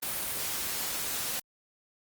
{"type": "noise", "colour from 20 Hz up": "white", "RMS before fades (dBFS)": -33, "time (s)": [0.02, 1.4], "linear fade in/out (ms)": 10, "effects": ["Opus 32 kbps"]}